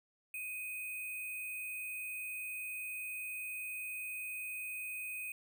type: tone with sample-and-hold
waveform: sine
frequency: 2500 Hz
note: D#7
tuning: 8 cents sharp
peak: -39 dBFS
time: 0.34-5.32 s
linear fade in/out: 2 ms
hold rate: 11025 Hz
effects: none